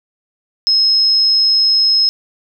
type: tone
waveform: sine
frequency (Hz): 5160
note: E8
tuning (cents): -38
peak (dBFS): -9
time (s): 0.67-2.09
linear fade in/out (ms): 0
effects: none